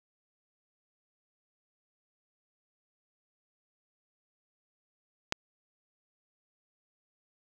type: click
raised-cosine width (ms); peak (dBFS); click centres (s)
0.2; -10; 5.324
effects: none